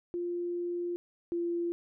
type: tone pair in turn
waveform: sine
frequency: 349.2 / 343.4 Hz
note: F4 / F4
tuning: 0 / -29 cents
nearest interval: unison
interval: 29 cents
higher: first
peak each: -31 / -29 dBFS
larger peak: second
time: 0.14-0.96 / 1.32-1.72 s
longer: first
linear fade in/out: 0 ms
effects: none